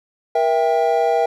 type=chord; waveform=triangle; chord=E diminished; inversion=second; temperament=just; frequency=474.7 / 659.3 / 791.1 Hz; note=Bb4 / E5 / G5; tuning=+31 / 0 / +16 cents; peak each=-17 dBFS; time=0.35-1.26 s; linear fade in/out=5 ms; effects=none